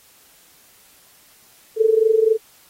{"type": "tone with amplitude modulation", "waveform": "sine", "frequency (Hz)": 442.2, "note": "A4", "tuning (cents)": 9, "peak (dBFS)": -9, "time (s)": [1.76, 2.38], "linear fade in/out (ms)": 50, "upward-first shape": "sine", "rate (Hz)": 23.8, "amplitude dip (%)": 80, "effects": ["white hiss -52 dBFS RMS until 2.69 s", "AAC 48 kbps"]}